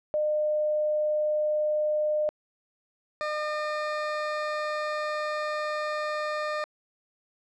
sine / 20% pulse tone pair in turn, 606 / 606 Hz, D#5 / D#5, -46 / -46 cents, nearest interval unison, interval 0 cents, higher neither, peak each -23 dBFS, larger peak neither, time 0.14-2.29 / 3.21-6.64 s, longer second, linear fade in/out 0 ms, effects low-pass 4000 Hz 12 dB/octave

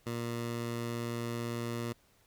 15% pulse tone, 117.8 Hz, A#2, 19 cents sharp, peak -28 dBFS, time 0.06-1.93 s, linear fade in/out 10 ms, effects pink hiss -67 dBFS RMS until 2.26 s

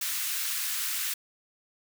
white high-pass noise, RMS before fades -31 dBFS, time 0.01-1.14 s, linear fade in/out 5 ms, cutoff 1300 Hz, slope 24 dB/octave, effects none

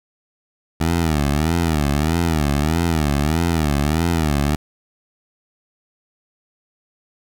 15% pulse tone with vibrato, 77.78 Hz, D#2, in tune, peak -10 dBFS, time 0.8-4.56 s, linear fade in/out 10 ms, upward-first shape sine, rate 1.6 Hz, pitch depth 160 cents each way, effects none

